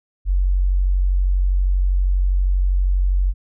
sine tone, 46.25 Hz, F#1, in tune, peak -14 dBFS, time 0.25-3.34 s, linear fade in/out 50 ms, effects none

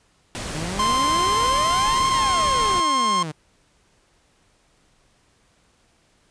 pink noise, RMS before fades -30 dBFS, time 0.35-2.8 s, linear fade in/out 0 ms
sawtooth exponential two-way sweep, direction up then down, 146.9 to 1108.7 to 146.9 Hz, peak -24 dBFS, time 0.54-3.32 s, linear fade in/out 10 ms, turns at 2.07 s
45% pulse tone with pitch glide, 1046 to 1061.8 Hz, C6 to C6, -1 to +25 cents, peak -18 dBFS, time 0.79-3.23 s, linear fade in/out 5 ms, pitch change +26 cents, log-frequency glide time 1.78-2.24 s
effects pink hiss -61 dBFS RMS until 6.3 s + resampled to 22050 Hz

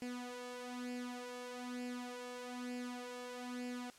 sawtooth tone with flanger, 246.9 Hz, B3, in tune, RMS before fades -45 dBFS, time 0.02-3.9 s, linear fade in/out 0 ms, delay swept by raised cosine 0.4 to 2.3 ms, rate 1.1 Hz, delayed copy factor +0.7, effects white hiss -62 dBFS RMS until 3.98 s + low-pass 9000 Hz 12 dB/octave

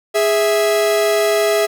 45% pulse tone pair together, 413.9 / 657 Hz, G#4 / E5, -6 / -6 cents, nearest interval minor sixth, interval 800 cents, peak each -16 dBFS, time 0.14-1.67 s, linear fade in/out 20 ms, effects none

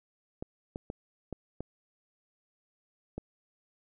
clicks, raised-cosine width 2 ms, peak -23 dBFS, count 6, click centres 0.425 / 0.759 / 0.901 / 1.327 / 1.606 / 3.18 s, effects none

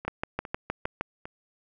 two click trains, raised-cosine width 0.5 ms, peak -13 / -23 dBFS, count 7 / 4, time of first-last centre 0.08-1.01 / 0.05-1.255 s, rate 6.45 / 2.49 Hz, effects none

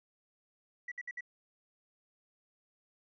sine tone bursts, 1951 Hz, B6, 22 cents flat, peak -37 dBFS, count 4, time 0.88-1.208 s, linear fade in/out 5 ms, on 37 ms, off 60 ms, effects tanh soft clip ceiling -33 dBFS

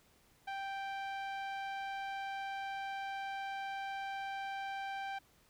sawtooth tone with low-pass filter, 784 Hz, G5, in tune, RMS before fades -41 dBFS, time 0.47-5.19 s, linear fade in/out 10 ms, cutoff 2800 Hz, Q 0.83, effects pink hiss -68 dBFS RMS until 5.49 s

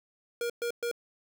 square tone bursts, 473.8 Hz, A#4, 28 cents sharp, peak -30 dBFS, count 3, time 0.41-0.914 s, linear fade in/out 2 ms, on 88 ms, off 120 ms, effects none

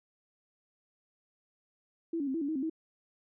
sine tone with pitch steps, 332 / 282.9 / 264.7 / 329.8 / 282.5 / 316.3 / 264.8 / 320.6 Hz, E4 / C#4 / C4 / E4 / C#4 / D#4 / C4 / E4, +12 / +35 / +20 / +1 / +33 / +29 / +21 / -48 cents, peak -30 dBFS, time 2.13-2.698 s, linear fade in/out 5 ms, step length 71 ms, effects none

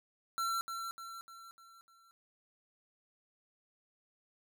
square tone with echo, 1352 Hz, E6, 43 cents sharp, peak -33 dBFS, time 0.38-0.61 s, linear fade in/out 0 ms, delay 300 ms, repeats 5, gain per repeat -6 dB, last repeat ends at 2.11 s, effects none

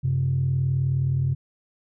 sine tone pair together, 94 / 133.4 Hz, F#2 / C3, +28 / +34 cents, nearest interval tritone, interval 606 cents, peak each -26 / -20 dBFS, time 0.03-1.35 s, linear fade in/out 20 ms, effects tanh soft clip ceiling -14 dBFS

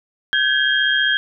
sine tone cluster, 1553 / 1688 / 3231 Hz, G6 / G#6 / G#7, -17 / +28 / -48 cents, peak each -19 dBFS, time 0.33-1.17 s, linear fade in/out 0 ms, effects none

